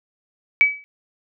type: tone with exponential decay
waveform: sine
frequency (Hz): 2286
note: D7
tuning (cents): -47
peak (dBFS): -7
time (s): 0.61-0.84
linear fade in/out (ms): 0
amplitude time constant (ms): 50
effects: none